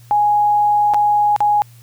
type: tone with dropouts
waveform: sine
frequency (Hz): 830.6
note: G#5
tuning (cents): 0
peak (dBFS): -11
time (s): 0.11-1.62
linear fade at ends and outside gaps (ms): 0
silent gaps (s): 0.937-0.944 / 1.363-1.405
effects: added 118 Hz sine -41 dBFS peak until 1.82 s + white hiss -51 dBFS RMS until 1.82 s